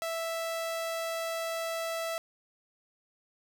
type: tone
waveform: sawtooth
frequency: 659.3 Hz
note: E5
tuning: in tune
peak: -28 dBFS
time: 0.02-2.18 s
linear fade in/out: 0 ms
effects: none